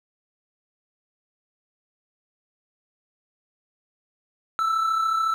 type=tone pair together; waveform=triangle; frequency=1318.5 / 1352.4 Hz; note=E6 / E6; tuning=0 / +44 cents; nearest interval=unison; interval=44 cents; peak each=-19 / -29 dBFS; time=4.59-5.34 s; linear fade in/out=0 ms; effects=none